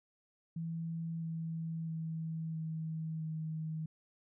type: tone with pitch steps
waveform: sine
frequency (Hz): 164.81 / 163.11 / 161.42 / 159.75 / 158.1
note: E3 / E3 / E3 / D#3 / D#3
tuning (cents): 0 / -18 / -36 / +46 / +28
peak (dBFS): -36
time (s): 0.56-3.86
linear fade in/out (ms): 5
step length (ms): 660
effects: none